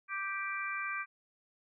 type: harmonic tone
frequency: 392 Hz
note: G4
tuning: in tune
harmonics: 3 / 4 / 5 / 6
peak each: -39 / -39 / -44 / -39 dBFS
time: 0.08-1.06 s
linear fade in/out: 50 ms
effects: none